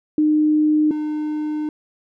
sine / triangle tone pair in turn, 304.8 / 303.6 Hz, D#4 / D#4, -36 / -42 cents, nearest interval unison, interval 6 cents, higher first, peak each -13 / -19 dBFS, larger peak first, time 0.18-0.91 / 0.91-1.69 s, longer second, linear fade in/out 2 ms, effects none

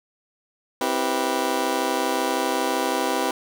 20% pulse chord, C major seventh, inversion none, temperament just, 261.6 / 327 / 392.4 / 490.5 Hz, C4 / E4 / G4 / B4, 0 / -14 / +2 / -12 cents, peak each -23 dBFS, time 0.81-3.31 s, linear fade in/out 2 ms, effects none

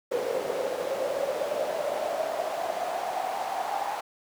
brown noise with high-pass filter sweep, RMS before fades -30 dBFS, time 0.11-4.01 s, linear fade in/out 10 ms, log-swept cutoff 480 to 810 Hz, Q 7.9, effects none

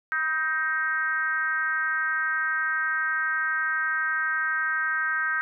sine tone with frequency modulation, 1568 Hz, G6, in tune, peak -23 dBFS, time 0.12-5.41 s, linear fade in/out 0 ms, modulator 300 Hz, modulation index 0.95, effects none

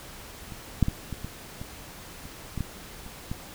clicks, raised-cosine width 5 ms, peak -26 / -7 / -13 / -21 / -22 / -24 / -29 / -19 / -16 / -29 / -19 dBFS, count 11, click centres 0.522 / 0.827 / 0.884 / 1.127 / 1.246 / 1.615 / 2.255 / 2.577 / 2.607 / 3.063 / 3.315 s, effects pink hiss -44 dBFS RMS until 3.54 s

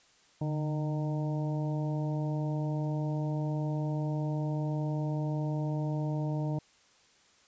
harmonic tone with a mistuned harmonic, 153.3 Hz, D#3, 25 cents flat, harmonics 1 / 2 / 3 / 4 / 5 / 6, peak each -30 / -37 / -45 / -41 / -48 / -46 dBFS, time 0.41-6.59 s, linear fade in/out 5 ms, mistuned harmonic 1, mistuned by -58 cents, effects white hiss -63 dBFS RMS until 7.47 s + resampled to 16000 Hz

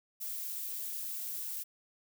violet noise, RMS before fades -39 dBFS, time 0.2-1.64 s, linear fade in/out 20 ms, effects none

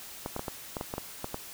clicks, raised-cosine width 1 ms, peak -19 dBFS, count 10, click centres 0.261 / 0.364 / 0.394 / 0.482 / 0.768 / 0.811 / 0.939 / 0.981 / 1.244 / 1.344 s, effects white hiss -45 dBFS RMS until 1.53 s

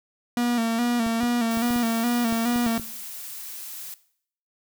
45% pulse tone with vibrato, 234.4 Hz, A#3, 10 cents sharp, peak -21 dBFS, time 0.37-2.78 s, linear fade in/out 2 ms, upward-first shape square, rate 2.4 Hz, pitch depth 47 cents each way
clicks, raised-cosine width 3 ms, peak -23 dBFS, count 9, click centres 1.065 / 1.233 / 1.573 / 1.706 / 1.761 / 2.325 / 2.56 / 2.664 / 2.797 s
blue noise, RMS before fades -37 dBFS, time 1.51-3.94 s, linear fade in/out 0 ms
effects noise-tail reverb RT60 0.6 s tail -17 dB re dry

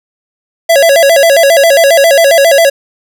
square tone with vibrato, 608 Hz, D#5, 40 cents flat, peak -4 dBFS, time 0.69-2.7 s, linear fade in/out 10 ms, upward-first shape square, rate 7.4 Hz, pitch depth 160 cents each way, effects none

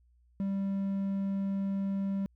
triangle tone, 196 Hz, G3, in tune, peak -27 dBFS, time 0.4-2.26 s, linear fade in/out 0 ms, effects added 60 Hz sine -62 dBFS peak until 2.35 s

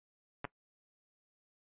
clicks, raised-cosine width 0.5 ms, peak -23 dBFS, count 2, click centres 0.444 / 0.451 s, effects noise-tail reverb RT60 0.1 s tail -20 dB re dry + resampled to 8000 Hz

